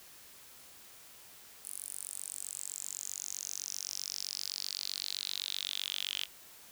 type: tone with high-pass filter sweep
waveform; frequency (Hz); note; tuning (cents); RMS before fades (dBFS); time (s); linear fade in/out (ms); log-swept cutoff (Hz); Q
sawtooth; 47.77; G1; -44; -40; 1.64-6.26; 20; 10000 to 3100; 5.6
effects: white hiss -55 dBFS RMS until 6.71 s